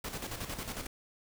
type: noise with tremolo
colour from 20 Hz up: pink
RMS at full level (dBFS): -38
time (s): 0.04-0.87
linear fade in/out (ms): 5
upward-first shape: square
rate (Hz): 11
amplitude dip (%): 55
effects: none